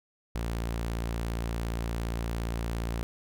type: tone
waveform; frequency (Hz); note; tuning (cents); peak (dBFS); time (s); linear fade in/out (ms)
sawtooth; 57.3; A#1; -29; -26; 0.35-3.03; 0
effects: none